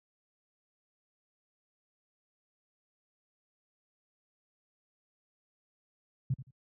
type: tone with echo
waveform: sine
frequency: 130.81 Hz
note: C3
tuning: in tune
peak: -26 dBFS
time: 6.3-6.34 s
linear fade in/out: 5 ms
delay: 84 ms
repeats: 2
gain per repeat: -14 dB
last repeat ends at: 6.508 s
effects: high-pass 60 Hz 12 dB/octave